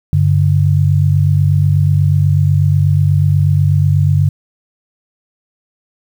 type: tone pair together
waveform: sine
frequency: 96.7 / 144.89 Hz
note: G2 / D3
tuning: -23 / -23 cents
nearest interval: perfect fifth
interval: 700 cents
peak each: -11 dBFS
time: 0.13-4.29 s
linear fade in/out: 0 ms
effects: 7-bit